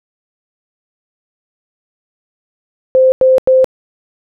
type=tone bursts; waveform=sine; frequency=520 Hz; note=C5; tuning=11 cents flat; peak=-5 dBFS; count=3; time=2.95-3.644 s; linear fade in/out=0 ms; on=170 ms; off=92 ms; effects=none